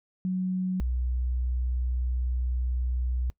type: tone pair in turn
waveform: sine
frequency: 185 / 62.04 Hz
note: F#3 / B1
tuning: 0 / +9 cents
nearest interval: octave + perfect fifth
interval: 1891 cents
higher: first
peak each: -25 dBFS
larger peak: neither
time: 0.25-0.8 / 0.8-3.3 s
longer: second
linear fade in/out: 0 ms
effects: noise-tail reverb RT60 0.1 s tail -22 dB re dry